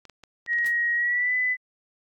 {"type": "clicks", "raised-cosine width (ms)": 0.2, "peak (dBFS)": -28, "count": 7, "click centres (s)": [0.053, 0.097, 0.237, 0.463, 0.533, 0.586, 0.646]}
{"type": "tone with pitch glide", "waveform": "sine", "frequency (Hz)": [1890, 2002], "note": ["A#6", "B6"], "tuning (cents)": [23, 23], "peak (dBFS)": -21, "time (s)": [0.47, 1.57], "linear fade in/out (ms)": 50, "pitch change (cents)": 100, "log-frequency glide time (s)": [0.95, 1.34]}
{"type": "noise with exponential decay", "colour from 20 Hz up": "white", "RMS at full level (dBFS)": -36, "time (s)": [0.66, 0.76], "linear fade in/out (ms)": 0, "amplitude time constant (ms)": 21}
{"effects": ["AAC 64 kbps"]}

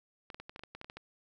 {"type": "clicks", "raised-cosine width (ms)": 0.3, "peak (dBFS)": -29, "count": 12, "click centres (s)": [0.302, 0.345, 0.4, 0.495, 0.561, 0.594, 0.636, 0.75, 0.814, 0.845, 0.899, 0.97], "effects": []}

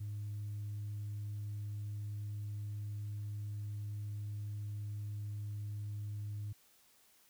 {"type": "tone", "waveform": "sine", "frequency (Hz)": 103.83, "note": "G#2", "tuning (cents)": 0, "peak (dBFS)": -37, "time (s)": [0, 6.53], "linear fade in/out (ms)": 10, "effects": ["tanh soft clip ceiling -36 dBFS", "white hiss -67 dBFS RMS until 7.29 s"]}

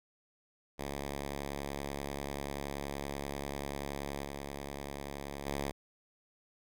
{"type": "tone with level steps", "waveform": "5% pulse", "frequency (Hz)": 70.4, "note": "C#2", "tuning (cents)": 27, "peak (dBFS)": [-26, -29, -23], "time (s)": [0.78, 5.72], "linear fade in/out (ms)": 20, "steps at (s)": [4.24, 5.46], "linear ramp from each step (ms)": 10, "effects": []}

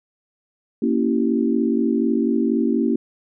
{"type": "chord", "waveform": "sine", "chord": "A# diminished seventh", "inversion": "none", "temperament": "equal with one note detuned", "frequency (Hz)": [233.1, 277.2, 329.6, 387.3], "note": ["A#3", "C#4", "E4", "G4"], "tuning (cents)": [0, 0, 0, -21], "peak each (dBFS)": [-20, -22, -23, -25], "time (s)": [0.82, 2.96], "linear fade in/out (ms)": 5, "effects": []}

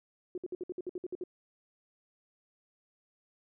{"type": "tone bursts", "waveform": "sine", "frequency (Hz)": 361.1, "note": "F#4", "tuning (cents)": -42, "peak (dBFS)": -34, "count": 11, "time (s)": [0.35, 1.238], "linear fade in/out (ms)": 2, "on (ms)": 28, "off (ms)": 58, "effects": []}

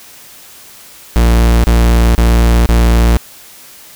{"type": "tone bursts", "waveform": "45% pulse", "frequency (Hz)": 57.9, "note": "A#1", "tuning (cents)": -11, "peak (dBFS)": -6, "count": 4, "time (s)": [1.16, 3.17], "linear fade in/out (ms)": 0, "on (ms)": 480, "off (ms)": 30, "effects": ["white hiss -37 dBFS RMS until 3.95 s"]}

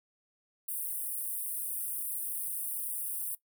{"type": "high-pass noise", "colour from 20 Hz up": "pink", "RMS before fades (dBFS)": -36, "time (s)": [0.68, 3.35], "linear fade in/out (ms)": 5, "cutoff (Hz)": 8900, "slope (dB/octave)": 96, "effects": ["noise-tail reverb RT60 0.1 s tail -17 dB re dry"]}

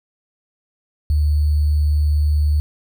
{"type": "tone with sample-and-hold", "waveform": "sine", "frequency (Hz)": 74.7, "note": "D2", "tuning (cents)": 30, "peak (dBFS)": -13, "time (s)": [1.1, 2.6], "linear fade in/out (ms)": 0, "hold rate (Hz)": 4410, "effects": []}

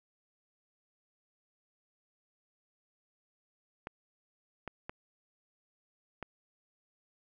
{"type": "clicks", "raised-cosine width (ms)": 0.5, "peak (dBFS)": -24, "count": 4, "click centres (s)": [3.871, 4.677, 4.895, 6.227], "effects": []}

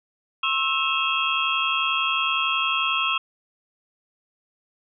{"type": "tone cluster", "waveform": "sine", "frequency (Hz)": [1077, 1314, 2588, 2739, 3265], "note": ["C6", "E6", "E7", "F7", "G#7"], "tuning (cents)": [50, -6, -32, -34, -30], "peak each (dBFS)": -27, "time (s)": [0.43, 3.18], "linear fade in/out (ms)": 5, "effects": []}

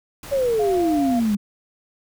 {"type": "noise", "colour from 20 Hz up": "pink", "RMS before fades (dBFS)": -37, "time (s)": [0.23, 1.35], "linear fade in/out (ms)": 2}
{"type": "exponential sweep", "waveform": "sine", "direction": "down", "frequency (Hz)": [571, 198.1], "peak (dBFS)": -17, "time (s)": [0.31, 1.37], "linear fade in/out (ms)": 20}
{"type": "tone with vibrato", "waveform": "sine", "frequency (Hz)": 694, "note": "F5", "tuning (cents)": -11, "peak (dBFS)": -24, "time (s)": [0.59, 1.2], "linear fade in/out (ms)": 10, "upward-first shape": "sine", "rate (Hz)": 9.7, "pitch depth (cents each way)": 12}
{"effects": []}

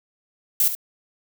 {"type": "noise with echo", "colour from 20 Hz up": "violet", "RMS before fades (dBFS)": -18, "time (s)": [0.6, 0.68], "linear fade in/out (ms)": 2, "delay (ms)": 71, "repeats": 1, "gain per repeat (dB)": -10, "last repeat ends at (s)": 0.751, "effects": []}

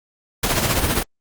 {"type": "noise with tremolo", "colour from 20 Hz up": "pink", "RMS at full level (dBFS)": -17, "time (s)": [0.43, 1.03], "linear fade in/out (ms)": 5, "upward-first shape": "triangle", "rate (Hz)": 15, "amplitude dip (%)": 60, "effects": ["Opus 48 kbps"]}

